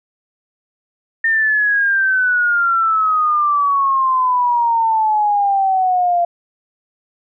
sine exponential sweep, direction down, 1822 to 688 Hz, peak -12 dBFS, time 1.24-6.25 s, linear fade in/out 5 ms, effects none

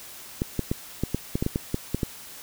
clicks, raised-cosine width 3 ms, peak -11 dBFS, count 12, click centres 0.419 / 0.593 / 0.715 / 1.036 / 1.146 / 1.355 / 1.425 / 1.464 / 1.559 / 1.744 / 1.946 / 2.032 s, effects white hiss -43 dBFS RMS until 2.42 s

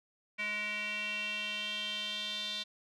square tone with band-pass filter sweep, 209.9 Hz, G#3, 19 cents sharp, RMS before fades -37 dBFS, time 0.38-2.64 s, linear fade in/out 20 ms, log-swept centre 2300 to 3700 Hz, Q 6.1, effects none

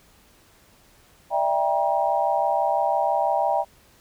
sine chord, E half-diminished seventh, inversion third, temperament just, 593.3 / 659.3 / 791.1 / 949.3 Hz, D5 / E5 / G5 / Bb5, +18 / 0 / +16 / +31 cents, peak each -26 / -25 / -23 / -26 dBFS, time 1.3-3.65 s, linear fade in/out 50 ms, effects pink hiss -56 dBFS RMS until 4 s

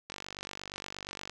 click train, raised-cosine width 0.2 ms, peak -22 dBFS, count 59, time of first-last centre 0.1-1.296 s, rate 48.5 Hz, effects none

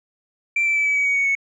sine tone with pitch steps, 2349 / 2329 / 2309 / 2289 / 2269 / 2249 / 2230 / 2211 Hz, D7 / D7 / D7 / D7 / C#7 / C#7 / C#7 / C#7, 0 / -15 / -30 / -45 / +40 / +24 / +10 / -5 cents, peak -15 dBFS, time 0.56-1.352 s, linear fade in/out 5 ms, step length 99 ms, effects tanh soft clip ceiling -14 dBFS

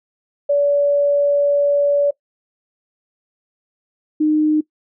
sine tone pair in turn, 573 / 306.3 Hz, D5 / D#4, -43 / -27 cents, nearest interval major seventh, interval 1084 cents, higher first, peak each -12 dBFS, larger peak neither, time 0.49-2.11 / 4.2-4.61 s, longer first, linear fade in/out 10 ms, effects noise-tail reverb RT60 0.1 s tail -20 dB re dry

